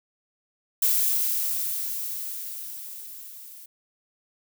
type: noise with level ramp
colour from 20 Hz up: violet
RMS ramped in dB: -21 to -45 dBFS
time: 0.82-3.66 s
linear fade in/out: 5 ms
effects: none